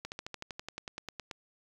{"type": "slowing click train", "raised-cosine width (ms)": 0.2, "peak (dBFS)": -22, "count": 15, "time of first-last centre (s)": [0.05, 1.312], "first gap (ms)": 69, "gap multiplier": 1.04, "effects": ["9-bit"]}